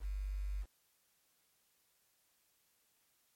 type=tone with quantisation; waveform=sine; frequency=49 Hz; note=G1; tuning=in tune; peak=-36 dBFS; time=0-0.66 s; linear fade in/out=50 ms; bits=10; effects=white hiss -75 dBFS RMS until 3.35 s + MP3 64 kbps